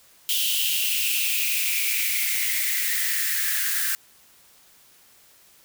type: noise with high-pass filter sweep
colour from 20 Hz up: blue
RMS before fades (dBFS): -24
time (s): 0.29-3.95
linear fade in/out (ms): 0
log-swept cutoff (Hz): 3100 to 1600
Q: 7.4
effects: white hiss -55 dBFS RMS until 5.64 s